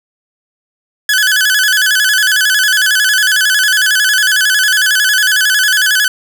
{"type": "tone with vibrato", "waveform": "sawtooth", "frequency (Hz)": 1600, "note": "G6", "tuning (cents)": 35, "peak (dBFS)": -5, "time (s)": [1.09, 6.08], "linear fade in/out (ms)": 2, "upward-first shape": "square", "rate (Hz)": 11, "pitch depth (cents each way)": 92, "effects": []}